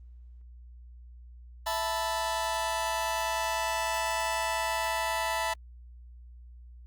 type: chord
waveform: sawtooth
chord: E suspended fourth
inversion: none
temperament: just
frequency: 659.3 / 879 / 988.9 Hz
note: E5 / A5 / B5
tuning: 0 / -2 / +2 cents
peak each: -30 / -28 / -29 dBFS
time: 1.66-5.54 s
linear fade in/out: 10 ms
effects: added 60 Hz sine -46 dBFS peak until 6.86 s + Opus 24 kbps